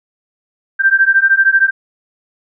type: beating tone pair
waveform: sine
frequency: 1568 / 1581 Hz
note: G6 / G6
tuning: 0 / +14 cents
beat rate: 13 Hz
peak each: -11 dBFS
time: 0.79-1.71 s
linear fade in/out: 20 ms
effects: none